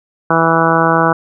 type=harmonic tone; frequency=164.3 Hz; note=E3; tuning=5 cents flat; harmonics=1 / 2 / 3 / 4 / 5 / 6 / 7 / 8 / 9; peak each=-18 / -18 / -18 / -18 / -18 / -18 / -18 / -18 / -18 dBFS; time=0.3-1.13 s; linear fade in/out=5 ms; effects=none